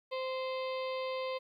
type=harmonic tone; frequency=520 Hz; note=C5; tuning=11 cents flat; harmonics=1 / 2 / 4 / 5 / 6 / 7 / 8 / 9; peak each=-35 / -41 / -47 / -49 / -51 / -52 / -53 / -54 dBFS; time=0.11-1.39 s; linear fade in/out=20 ms; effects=12-bit